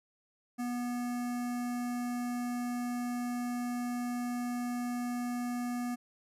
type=tone with notch filter; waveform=square; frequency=243.6 Hz; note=B3; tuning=24 cents flat; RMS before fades=-35 dBFS; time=0.58-5.96 s; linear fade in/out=20 ms; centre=3500 Hz; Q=1.1; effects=resampled to 32000 Hz